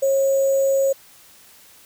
sine tone with sample-and-hold, 544 Hz, C#5, 33 cents flat, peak -15 dBFS, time 0.02-0.93 s, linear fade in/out 10 ms, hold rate 7350 Hz, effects white hiss -49 dBFS RMS until 1.85 s

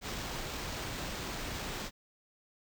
pink noise with sample-and-hold, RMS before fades -39 dBFS, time 0.01-1.91 s, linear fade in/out 50 ms, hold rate 11025 Hz, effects none

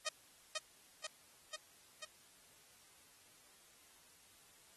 5% pulse tone with echo, 622 Hz, D#5, 1 cent flat, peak -24 dBFS, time 0.06-0.09 s, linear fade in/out 5 ms, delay 490 ms, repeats 4, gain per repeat -3 dB, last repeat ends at 2.05 s, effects white hiss -65 dBFS RMS until 4.76 s + AAC 32 kbps

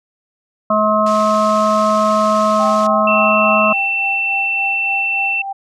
harmonic tone, 213.6 Hz, G#3, 49 cents sharp, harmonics 1 / 3 / 5 / 6, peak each -19 / -15 / -16 / -18 dBFS, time 0.7-3.73 s, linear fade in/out 5 ms
white band-pass noise, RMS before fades -34 dBFS, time 1.06-2.87 s, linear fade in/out 5 ms, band 1300 to 6900 Hz, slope 24 dB/octave
sine tone with tremolo, 786 Hz, G5, 4 cents sharp, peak -20 dBFS, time 2.59-5.53 s, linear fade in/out 10 ms, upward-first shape sine, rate 3.5 Hz, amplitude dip 70%
sine tone, 2685 Hz, E7, 31 cents sharp, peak -15 dBFS, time 3.07-5.42 s, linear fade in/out 5 ms
effects none

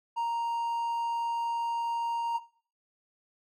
triangle tone, 932.3 Hz, A#5, in tune, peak -26 dBFS, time 0.16-2.39 s, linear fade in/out 20 ms, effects noise-tail reverb RT60 0.5 s tail -17 dB re dry + AAC 48 kbps

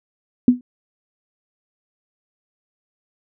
sine tone with exponential decay, 247.4 Hz, B3, 3 cents sharp, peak -4 dBFS, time 0.48-0.61 s, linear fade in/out 2 ms, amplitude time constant 28 ms, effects none

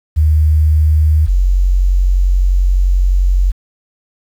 sine tone pair in turn, 77 / 45.78 Hz, D#2 / F#1, -17 / -18 cents, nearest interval major sixth, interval 901 cents, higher first, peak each -7 / -8 dBFS, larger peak first, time 0.16-1.27 / 1.27-3.52 s, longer second, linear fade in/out 20 ms, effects 7-bit

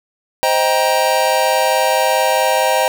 square chord, C minor seventh, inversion none, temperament just, 523.3 / 627.9 / 784.9 / 941.9 Hz, C5 / Eb5 / G5 / Bb5, 0 / +16 / +2 / +18 cents, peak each -19 dBFS, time 0.43-2.88 s, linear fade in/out 0 ms, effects none

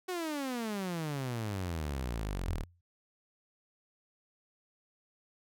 sawtooth exponential sweep, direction down, 375 to 36.71 Hz, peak -30 dBFS, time 0.08-2.64 s, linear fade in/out 10 ms
sine tone with exponential decay, 87.31 Hz, F2, in tune, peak -32 dBFS, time 2.48-2.81 s, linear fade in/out 5 ms, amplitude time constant 71 ms
effects none

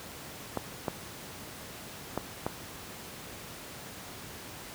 clicks, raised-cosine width 1 ms, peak -15 dBFS, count 4, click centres 0.573 / 0.882 / 2.176 / 2.465 s, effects pink hiss -44 dBFS RMS until 4.74 s + high-pass 80 Hz 12 dB/octave

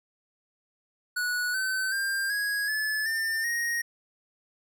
square tone with pitch steps, 1469 / 1529.6 / 1592.7 / 1658.4 / 1726.9 / 1798.1 / 1872.3 Hz, F#6 / G6 / G6 / G#6 / A6 / A6 / A#6, -13 / -43 / +27 / -3 / -33 / +37 / +7 cents, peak -27 dBFS, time 1.16-3.82 s, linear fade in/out 10 ms, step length 380 ms, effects none

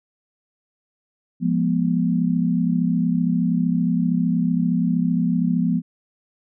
sine chord, F diminished, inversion none, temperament equal with one note detuned, 174.61 / 207.7 / 243 Hz, F3 / Ab3 / Cb4, 0 / 0 / -28 cents, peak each -20 / -25 / -21 dBFS, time 1.4-5.82 s, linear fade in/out 50 ms, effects none

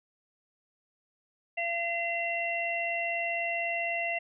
harmonic tone, 682 Hz, F5, 41 cents flat, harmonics 1 / 3 / 4, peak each -33 / -33 / -33 dBFS, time 1.57-4.19 s, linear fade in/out 10 ms, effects none

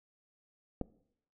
clicks, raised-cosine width 2 ms, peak -21 / -29 dBFS, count 2, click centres 0.813 / 0.817 s, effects noise-tail reverb RT60 0.7 s tail -20 dB re dry

